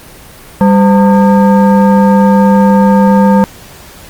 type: tone with frequency modulation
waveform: sine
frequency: 197.2 Hz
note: G3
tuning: 11 cents sharp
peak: -3 dBFS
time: 0.61-3.44 s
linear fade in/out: 0 ms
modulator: 710 Hz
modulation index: 0.82
effects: pink hiss -34 dBFS RMS until 4.09 s + Opus 32 kbps